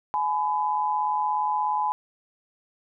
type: tone pair together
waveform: sine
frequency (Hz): 845 / 1001.9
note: G#5 / B5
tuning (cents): +30 / +25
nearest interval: minor third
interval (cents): 295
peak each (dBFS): -25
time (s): 0.14-1.92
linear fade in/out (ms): 0
effects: none